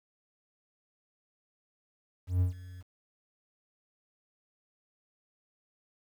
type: tone with ADSR envelope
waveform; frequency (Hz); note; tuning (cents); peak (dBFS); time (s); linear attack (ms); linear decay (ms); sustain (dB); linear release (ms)
triangle; 90.4; F#2; -40; -20; 2.27-2.83; 140; 120; -21; 24
effects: 10-bit